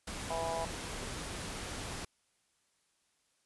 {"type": "noise", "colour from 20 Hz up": "pink", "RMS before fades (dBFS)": -41, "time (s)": [0.07, 2.05], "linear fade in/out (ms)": 5}
{"type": "harmonic tone", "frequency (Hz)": 164.81, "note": "E3", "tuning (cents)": 0, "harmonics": [3, 4, 5, 6], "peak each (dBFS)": [-43, -37, -39, -40], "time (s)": [0.3, 0.65], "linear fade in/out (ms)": 5}
{"effects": ["white hiss -75 dBFS RMS until 3.45 s", "resampled to 24000 Hz"]}